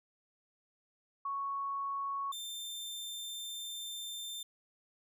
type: tone pair in turn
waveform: sine / sawtooth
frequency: 1108.7 / 3581 Hz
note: C#6 / A7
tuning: 0 / +30 cents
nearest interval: octave + minor sixth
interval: 2030 cents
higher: second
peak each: -34 / -37 dBFS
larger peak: first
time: 1.25-2.32 / 2.32-4.43 s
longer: second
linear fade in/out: 5 ms
effects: none